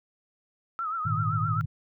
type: tone with vibrato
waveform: sine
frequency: 1300 Hz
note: E6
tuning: 24 cents flat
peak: -28 dBFS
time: 0.79-1.61 s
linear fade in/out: 0 ms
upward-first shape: triangle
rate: 7.7 Hz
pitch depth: 110 cents each way
type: chord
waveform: sine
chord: Ab suspended second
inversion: none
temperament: just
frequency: 103.83 / 116.8 / 155.74 Hz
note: Ab2 / Bb2 / Eb3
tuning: 0 / +4 / +2 cents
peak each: -30 dBFS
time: 1.05-1.66 s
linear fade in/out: 10 ms
effects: none